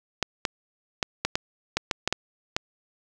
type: clicks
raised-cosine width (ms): 0.2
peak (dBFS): -6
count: 10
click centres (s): 0.227 / 0.452 / 1.028 / 1.25 / 1.355 / 1.77 / 1.912 / 2.076 / 2.126 / 2.565
effects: 8-bit